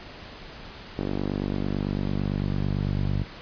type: tone with band-pass filter sweep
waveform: sawtooth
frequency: 48.98 Hz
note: G1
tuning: 1 cent flat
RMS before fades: -27 dBFS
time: 0.98-3.24 s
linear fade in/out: 10 ms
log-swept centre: 310 to 130 Hz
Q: 1.3
effects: pink hiss -42 dBFS RMS until 3.41 s + resampled to 11025 Hz